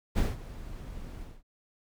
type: noise with ADSR envelope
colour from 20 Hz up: brown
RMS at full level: -23 dBFS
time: 0.15-1.43 s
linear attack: 28 ms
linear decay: 180 ms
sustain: -18 dB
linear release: 220 ms
effects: none